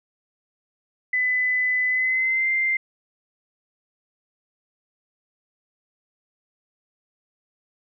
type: tone with pitch glide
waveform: sine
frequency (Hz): 2005 to 2091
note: B6 to C7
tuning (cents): +26 to -2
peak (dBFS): -19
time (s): 1.13-2.77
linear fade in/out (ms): 5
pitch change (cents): +72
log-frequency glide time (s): 1.88-2.49
effects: none